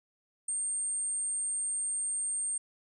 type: tone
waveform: sine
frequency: 8650 Hz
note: C#9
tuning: 43 cents flat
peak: -30 dBFS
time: 0.48-2.58 s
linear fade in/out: 5 ms
effects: none